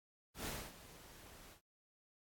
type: noise with ADSR envelope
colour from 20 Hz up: pink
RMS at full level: -42 dBFS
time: 0.34-1.61 s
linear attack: 120 ms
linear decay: 260 ms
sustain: -16 dB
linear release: 100 ms
effects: AAC 64 kbps